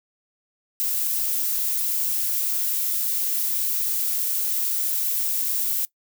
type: noise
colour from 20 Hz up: violet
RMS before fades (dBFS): -24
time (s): 0.8-5.85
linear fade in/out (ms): 0
effects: noise-tail reverb RT60 0.1 s tail -21 dB re dry